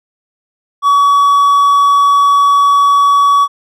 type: tone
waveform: triangle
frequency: 1133 Hz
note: C#6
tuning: 37 cents sharp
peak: -4 dBFS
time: 0.82-3.48 s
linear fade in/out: 50 ms
effects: none